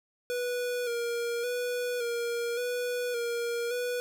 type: tone with vibrato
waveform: square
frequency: 481 Hz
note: B4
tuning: 46 cents flat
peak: -30 dBFS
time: 0.3-4 s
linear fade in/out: 0 ms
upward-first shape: square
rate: 0.88 Hz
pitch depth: 34 cents each way
effects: 11-bit